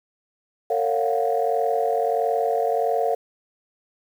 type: chord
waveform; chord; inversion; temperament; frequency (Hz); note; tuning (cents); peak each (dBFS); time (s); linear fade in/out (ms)
sine; Gb major seventh; first; equal with one note detuned; 455 / 554.4 / 698.5 / 740; Bb4 / Db5 / F5 / Gb5; -42 / 0 / 0 / 0; -23 / -26 / -23 / -27; 0.7-3.15; 5
effects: tanh soft clip ceiling -10 dBFS + 8-bit